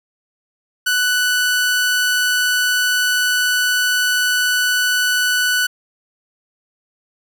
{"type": "tone", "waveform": "sawtooth", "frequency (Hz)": 1487, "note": "F#6", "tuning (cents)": 8, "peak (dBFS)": -11, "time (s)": [0.86, 5.67], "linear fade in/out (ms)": 10, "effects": []}